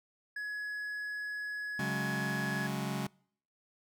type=tone; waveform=triangle; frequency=1685 Hz; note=G#6; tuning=25 cents sharp; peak=-34 dBFS; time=0.36-2.67 s; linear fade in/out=5 ms
type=chord; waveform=sawtooth; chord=C# suspended fourth; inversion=none; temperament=just; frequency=138.59 / 184.79 / 207.9 Hz; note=C#3 / F#3 / G#3; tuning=0 / -2 / +2 cents; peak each=-33 / -34 / -33 dBFS; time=1.79-3.07 s; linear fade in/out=5 ms
effects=noise-tail reverb RT60 0.6 s tail -26 dB re dry